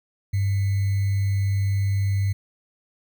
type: tone with sample-and-hold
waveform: sine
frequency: 98.7 Hz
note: G2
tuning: 12 cents sharp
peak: -19 dBFS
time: 0.33-2.33 s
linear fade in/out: 10 ms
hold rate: 2100 Hz
effects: none